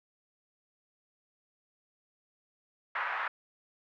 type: band-pass noise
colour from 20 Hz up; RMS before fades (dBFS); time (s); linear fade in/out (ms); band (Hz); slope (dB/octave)
pink; -34; 2.95-3.28; 5; 930 to 2000; 24
effects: none